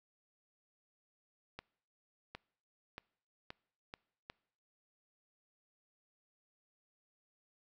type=accelerating click train; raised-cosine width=0.3 ms; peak=-28 dBFS; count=6; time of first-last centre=1.59-4.3 s; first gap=760 ms; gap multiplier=0.83; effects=noise-tail reverb RT60 0.7 s tail -25 dB re dry